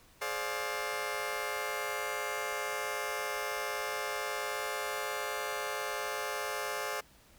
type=chord; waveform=15% pulse; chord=D half-diminished seventh; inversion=second; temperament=just; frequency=422.9 / 528.6 / 587.3 / 704.8 Hz; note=Ab4 / C5 / D5 / F5; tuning=+31 / +18 / 0 / +16 cents; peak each=-33 / -33 / -33 / -35 dBFS; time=0.21-7.01 s; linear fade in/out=10 ms; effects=pink hiss -61 dBFS RMS until 7.38 s